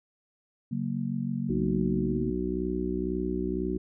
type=chord; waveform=sine; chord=F# major; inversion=second; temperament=just; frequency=138.75 / 185 / 231.2 Hz; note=C#3 / F#3 / A#3; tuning=+2 / 0 / -14 cents; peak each=-33 / -33 / -31 dBFS; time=0.71-2.31 s; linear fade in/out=10 ms
type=harmonic tone; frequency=62 Hz; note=B1; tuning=7 cents sharp; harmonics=1 / 3 / 4 / 5 / 6; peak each=-36 / -33 / -36 / -33 / -32 dBFS; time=1.49-3.78 s; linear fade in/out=10 ms
effects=none